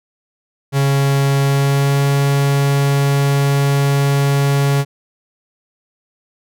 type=tone with pitch glide; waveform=45% pulse; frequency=138.6 to 140.05 Hz; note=C#3 to C#3; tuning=0 to +18 cents; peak=-12 dBFS; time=0.72-4.85 s; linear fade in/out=50 ms; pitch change=+18 cents; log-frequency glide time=1.42-2.04 s; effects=none